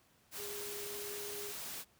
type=tone in noise; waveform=sine; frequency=410.3 Hz; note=G#4; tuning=21 cents flat; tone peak=-45 dBFS; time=0.36-1.54 s; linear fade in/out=50 ms; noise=white; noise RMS=-44 dBFS; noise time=0.31-1.85 s; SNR=-4 dB; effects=pink hiss -69 dBFS RMS until 1.99 s + high-pass 60 Hz 12 dB/octave